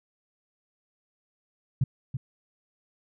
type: tone with echo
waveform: sine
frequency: 130.81 Hz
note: C3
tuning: in tune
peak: -19 dBFS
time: 1.81-1.84 s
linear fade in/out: 5 ms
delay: 330 ms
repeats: 1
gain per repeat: -8 dB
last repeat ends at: 2.17 s
effects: none